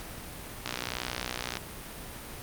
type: click train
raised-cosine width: 0.2 ms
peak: -14 dBFS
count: 57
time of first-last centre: 0.66-1.571 s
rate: 61.5 Hz
effects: pink hiss -42 dBFS RMS until 2.42 s + Opus 48 kbps